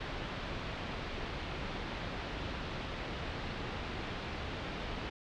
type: low-pass noise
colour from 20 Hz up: pink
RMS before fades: -40 dBFS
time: 0-5.1 s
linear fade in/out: 10 ms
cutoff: 3900 Hz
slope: 24 dB/octave
effects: none